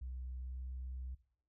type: tone with pitch glide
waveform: sine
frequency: 63.3 to 63.96 Hz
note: B1 to C2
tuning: +43 to -39 cents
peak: -40 dBFS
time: 0.01-1.15 s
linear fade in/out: 10 ms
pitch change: +18 cents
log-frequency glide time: 0.39-0.57 s
effects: noise-tail reverb RT60 0.6 s tail -18 dB re dry + tanh soft clip ceiling -38 dBFS